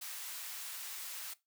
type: high-pass noise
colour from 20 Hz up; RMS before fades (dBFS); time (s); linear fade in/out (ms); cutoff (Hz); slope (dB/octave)
white; -44; 0.01-1.34; 10; 1000; 12
effects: noise-tail reverb RT60 0.2 s tail -18 dB re dry